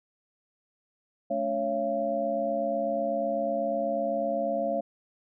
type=tone cluster; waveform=sine; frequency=216.7 / 284.9 / 553 / 681 Hz; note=A3 / C#4 / C#5 / F5; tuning=-26 / +48 / -4 / -44 cents; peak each=-35 / -37 / -29 / -29 dBFS; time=1.3-4.81 s; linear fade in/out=10 ms; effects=none